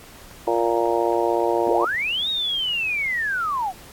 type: click train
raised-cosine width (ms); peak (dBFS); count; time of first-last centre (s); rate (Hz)
0.5; -29; 8; 0.04-1.947; 3.67
type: harmonic tone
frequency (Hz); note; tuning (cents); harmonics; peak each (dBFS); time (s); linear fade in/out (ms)
116.54; A#2; 0; 3 / 4 / 5 / 6 / 7 / 8; -23 / -24 / -25 / -26 / -30 / -26; 0.47-1.85; 5
type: linear two-way sweep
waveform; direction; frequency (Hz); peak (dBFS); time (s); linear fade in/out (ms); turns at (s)
sine; up then down; 137.8 to 3800 to 698; -21; 1.66-3.73; 50; 2.29
effects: pink hiss -45 dBFS RMS until 3.92 s + AAC 64 kbps